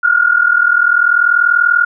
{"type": "tone pair together", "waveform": "sine", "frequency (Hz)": [1403.7, 1444], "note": ["F6", "F#6"], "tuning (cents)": [8, -43], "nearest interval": "unison", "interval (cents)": 49, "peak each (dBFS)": -11, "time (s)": [0.03, 1.85], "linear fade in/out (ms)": 10, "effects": []}